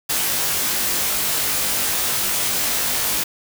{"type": "noise with comb filter", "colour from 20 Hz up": "white", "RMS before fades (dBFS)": -21, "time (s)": [0.09, 3.24], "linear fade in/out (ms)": 10, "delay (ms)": 20, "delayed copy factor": 1, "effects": []}